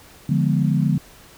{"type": "chord", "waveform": "sine", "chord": "D diminished seventh", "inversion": "none", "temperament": "equal", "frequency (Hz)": [146.83, 174.61, 207.7, 246.9], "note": ["D3", "F3", "Ab3", "Cb4"], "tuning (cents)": [0, 0, 0, 0], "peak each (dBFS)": [-19, -21, -23, -25], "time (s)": [0.29, 0.98], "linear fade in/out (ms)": 5, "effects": ["pink hiss -47 dBFS RMS until 1.37 s"]}